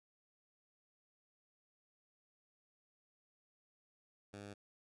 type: tone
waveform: 10% pulse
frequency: 101.6 Hz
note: G#2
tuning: 38 cents flat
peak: -40 dBFS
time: 4.33-4.54 s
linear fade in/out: 10 ms
effects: resampled to 24000 Hz